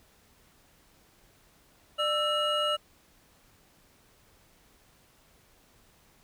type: tone cluster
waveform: triangle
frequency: 598 / 1326 / 2879 Hz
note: D5 / E6 / F#7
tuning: +31 / +10 / -48 cents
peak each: -28 dBFS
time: 1.98-2.77 s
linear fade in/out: 20 ms
effects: pink hiss -62 dBFS RMS until 6.23 s